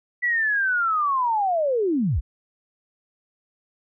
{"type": "linear sweep", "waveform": "sine", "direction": "down", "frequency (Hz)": [1975.5, 40.38], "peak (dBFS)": -19, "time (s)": [0.22, 2.21], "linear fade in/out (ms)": 20, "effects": []}